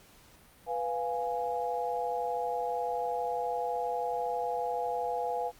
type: chord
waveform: sine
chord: F diminished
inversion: second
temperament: equal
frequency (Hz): 493.9 / 698.5 / 830.6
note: Cb5 / F5 / Ab5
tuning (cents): 0 / 0 / 0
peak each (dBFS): -34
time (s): 0.66-5.52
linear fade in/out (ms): 50
effects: pink hiss -58 dBFS RMS until 5.59 s + Opus 48 kbps